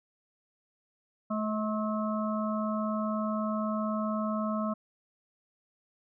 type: harmonic tone with a mistuned harmonic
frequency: 216 Hz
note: A3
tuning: 32 cents flat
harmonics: 1 / 3 / 5 / 6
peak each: -30 / -35 / -37 / -38 dBFS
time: 1.3-4.74 s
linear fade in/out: 10 ms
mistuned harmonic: 3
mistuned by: -24 cents
effects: none